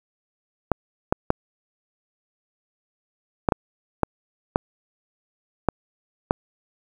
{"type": "clicks", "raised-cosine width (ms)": 1, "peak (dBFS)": -3, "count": 9, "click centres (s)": [0.717, 1.125, 1.304, 3.488, 3.522, 4.033, 4.559, 5.687, 6.309], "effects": ["7-bit"]}